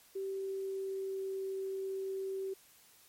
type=tone with pitch glide; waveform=sine; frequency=387.6 to 385.1 Hz; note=G4 to G4; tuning=-20 to -31 cents; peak=-35 dBFS; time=0.15-2.54 s; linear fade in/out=10 ms; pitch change=-11 cents; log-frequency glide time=0.32-1.29 s; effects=white hiss -62 dBFS RMS until 3.08 s + MP3 64 kbps